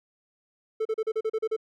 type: tone bursts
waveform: triangle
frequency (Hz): 440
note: A4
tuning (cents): 0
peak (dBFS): -22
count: 9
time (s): 0.8-1.565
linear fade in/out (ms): 10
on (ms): 53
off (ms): 36
effects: none